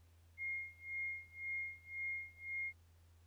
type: tone with tremolo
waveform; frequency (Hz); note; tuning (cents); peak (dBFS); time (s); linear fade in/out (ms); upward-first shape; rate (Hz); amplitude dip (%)
sine; 2136; C7; +35; -38; 0.37-2.73; 50; sine; 1.9; 95
effects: added 84 Hz sine -63 dBFS peak until 3.26 s + pink hiss -75 dBFS RMS until 3.26 s